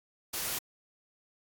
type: noise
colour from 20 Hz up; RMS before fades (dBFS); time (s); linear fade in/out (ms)
white; -34; 0.33-0.59; 10
effects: AAC 64 kbps